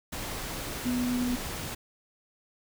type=tone in noise; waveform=sine; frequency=246.9 Hz; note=B3; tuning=in tune; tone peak=-26 dBFS; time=0.85-1.36 s; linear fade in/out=10 ms; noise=pink; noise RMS=-36 dBFS; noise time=0.12-1.75 s; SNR=+7 dB; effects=none